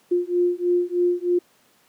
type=beating tone pair; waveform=sine; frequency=351.8 / 355 Hz; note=F4 / F4; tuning=+13 / +28 cents; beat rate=3.2 Hz; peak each=-21 dBFS; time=0.11-1.39 s; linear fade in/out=10 ms; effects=pink hiss -59 dBFS RMS until 1.88 s + high-pass 200 Hz 12 dB/octave